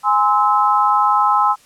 sine chord, Ab augmented, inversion none, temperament just, 830.6 / 1038.3 / 1297.8 Hz, Ab5 / C6 / E6, 0 / -14 / -27 cents, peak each -16 dBFS, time 0.03-1.56 s, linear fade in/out 50 ms, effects white hiss -50 dBFS RMS until 1.65 s + low-pass 10000 Hz 12 dB/octave

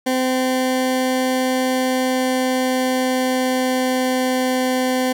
20% pulse tone with pitch glide, 257.5 to 255.9 Hz, C4 to C4, -28 to -38 cents, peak -12 dBFS, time 0.06-5.13 s, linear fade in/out 10 ms, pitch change -10 cents, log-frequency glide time 1.62-4.76 s, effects none

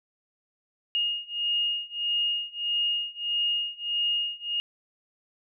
sine beating tone pair, 2851 / 2852.6 Hz, F7 / F7, +35 / +36 cents, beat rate 1.6 Hz, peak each -29 / -28 dBFS, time 0.95-4.6 s, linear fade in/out 0 ms, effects none

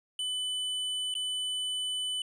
square tone with dropouts, 3000 Hz, F#7, 23 cents sharp, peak -31 dBFS, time 0.19-2.22 s, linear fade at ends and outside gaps 2 ms, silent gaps 1.141-1.151 s, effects resampled to 22050 Hz

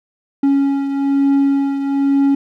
triangle beating tone pair, 277.2 / 278.3 Hz, C#4 / C#4, 0 / +7 cents, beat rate 1.1 Hz, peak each -11 / -19 dBFS, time 0.43-2.35 s, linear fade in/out 5 ms, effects none

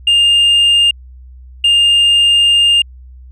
sine tone pair in turn, 2813 / 2813 Hz, F7 / F7, +12 / +12 cents, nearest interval unison, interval 0 cents, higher neither, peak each -4 dBFS, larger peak neither, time 0.07-0.91 / 1.64-2.82 s, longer second, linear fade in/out 5 ms, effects tanh soft clip ceiling -6 dBFS + added 63 Hz sine -33 dBFS peak until 3.31 s

